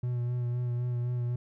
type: tone with vibrato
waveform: triangle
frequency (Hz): 122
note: B2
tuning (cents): -21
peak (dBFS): -26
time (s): 0.03-1.36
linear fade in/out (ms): 5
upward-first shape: sine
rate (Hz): 3.9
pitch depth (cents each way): 23
effects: none